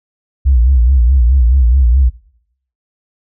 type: tone with vibrato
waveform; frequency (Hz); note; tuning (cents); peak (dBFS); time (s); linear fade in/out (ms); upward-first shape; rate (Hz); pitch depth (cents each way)
sine; 62.8; B1; +30; -5; 0.45-2.1; 20; sine; 4.7; 150
effects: noise-tail reverb RT60 0.7 s tail -21 dB re dry + tanh soft clip ceiling -2 dBFS